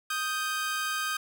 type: tone pair together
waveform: sawtooth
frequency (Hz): 1244.5 / 1569.1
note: D#6 / G6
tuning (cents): 0 / +1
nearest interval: major third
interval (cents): 401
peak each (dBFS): -28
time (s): 0.1-1.17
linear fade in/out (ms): 5
effects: none